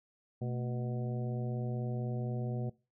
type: harmonic tone with a mistuned harmonic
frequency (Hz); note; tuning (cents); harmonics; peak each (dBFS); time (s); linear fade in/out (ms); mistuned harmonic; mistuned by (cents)
123.47; B2; 0; 1 / 2 / 3 / 4 / 5 / 6; -34 / -40 / -44 / -46 / -48 / -50; 0.41-2.7; 10; 2; -140
effects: noise-tail reverb RT60 0.3 s tail -22 dB re dry